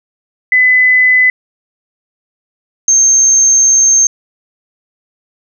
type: tone pair in turn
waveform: sine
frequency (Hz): 2010 / 6361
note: B6 / G8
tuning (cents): +30 / +24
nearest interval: octave + minor sixth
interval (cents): 1994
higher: second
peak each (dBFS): -5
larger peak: neither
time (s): 0.52-1.3 / 2.88-4.07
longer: second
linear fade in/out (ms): 2
effects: none